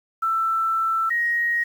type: tone pair in turn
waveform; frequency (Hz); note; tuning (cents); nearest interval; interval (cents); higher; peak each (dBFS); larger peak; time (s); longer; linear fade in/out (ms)
sine; 1331 / 1882.3; E6 / A#6; +16 / +16; tritone; 600; second; -19; neither; 0.22-1.1 / 1.1-1.64; first; 10
effects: 8-bit